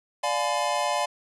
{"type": "chord", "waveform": "square", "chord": "D diminished seventh", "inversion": "none", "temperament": "just", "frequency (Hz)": [587.3, 704.8, 845.8, 1014.9], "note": ["D5", "F5", "Ab5", "Cb6"], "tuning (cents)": [0, 16, 31, 47], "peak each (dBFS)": -30, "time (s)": [0.23, 1.06], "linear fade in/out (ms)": 10, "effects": ["resampled to 24000 Hz"]}